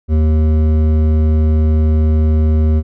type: tone with hard clipping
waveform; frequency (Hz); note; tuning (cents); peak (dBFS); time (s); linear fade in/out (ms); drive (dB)
sine; 77.78; D#2; 0; -11; 0.08-2.83; 50; 11
effects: none